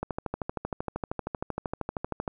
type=click train; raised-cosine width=1 ms; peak=-16 dBFS; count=30; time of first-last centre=0.03-2.278 s; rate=12.9 Hz; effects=none